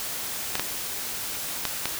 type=clicks; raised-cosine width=0.2 ms; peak=-7 dBFS; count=4; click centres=0.554 / 0.596 / 1.653 / 1.856 s; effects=white hiss -32 dBFS RMS until 1.99 s